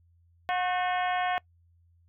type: harmonic tone with a mistuned harmonic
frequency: 362.1 Hz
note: F#4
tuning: 37 cents flat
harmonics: 2 / 3 / 4 / 5 / 6 / 7 / 8 / 9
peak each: -27 / -35 / -37 / -36 / -39 / -42 / -45 / -44 dBFS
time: 0.49-1.38 s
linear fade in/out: 0 ms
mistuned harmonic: 4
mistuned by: +69 cents
effects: noise-tail reverb RT60 0.1 s tail -24 dB re dry + added 85 Hz sine -60 dBFS peak until 2.08 s